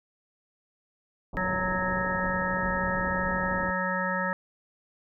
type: low-pass noise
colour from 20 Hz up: pink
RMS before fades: -37 dBFS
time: 1.33-3.71 s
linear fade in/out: 5 ms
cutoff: 1000 Hz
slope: 48 dB/octave
type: harmonic tone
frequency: 185 Hz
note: F#3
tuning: in tune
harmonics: 1 / 3 / 5 / 7 / 9 / 10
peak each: -33 / -33 / -33 / -33 / -33 / -33 dBFS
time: 1.37-4.33 s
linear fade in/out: 0 ms
effects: none